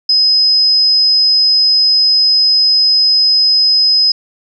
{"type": "tone", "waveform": "sine", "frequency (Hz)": 5060, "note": "D#8", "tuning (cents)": 28, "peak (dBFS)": -7, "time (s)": [0.09, 4.12], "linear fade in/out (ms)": 5, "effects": []}